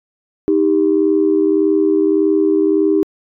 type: tone pair together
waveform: sine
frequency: 313.7 / 395.4 Hz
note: D#4 / G4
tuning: +14 / +15 cents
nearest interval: major third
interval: 401 cents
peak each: -13 dBFS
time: 0.48-3.03 s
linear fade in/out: 0 ms
effects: tanh soft clip ceiling -3 dBFS